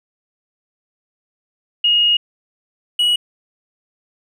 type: tone pair in turn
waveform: sine / triangle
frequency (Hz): 2869 / 2916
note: F7 / F#7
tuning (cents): +46 / -26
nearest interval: unison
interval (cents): 28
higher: second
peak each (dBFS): -11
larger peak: neither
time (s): 1.84-2.17 / 2.99-3.16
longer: first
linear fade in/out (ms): 5
effects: none